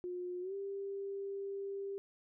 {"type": "tone with pitch glide", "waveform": "sine", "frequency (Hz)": [358.5, 395.5], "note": ["F4", "G4"], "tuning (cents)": [45, 15], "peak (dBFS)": -38, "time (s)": [0.04, 1.98], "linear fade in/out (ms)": 0, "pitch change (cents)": 170, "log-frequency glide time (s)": [0.41, 0.54], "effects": []}